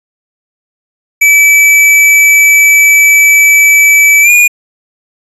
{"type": "tone with pitch glide", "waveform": "square", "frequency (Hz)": [2304, 2438], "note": ["D7", "D#7"], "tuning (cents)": [-34, -36], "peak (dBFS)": -3, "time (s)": [1.21, 4.48], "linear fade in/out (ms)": 10, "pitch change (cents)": 98, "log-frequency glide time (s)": [4.22, 4.31], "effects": ["resampled to 32000 Hz"]}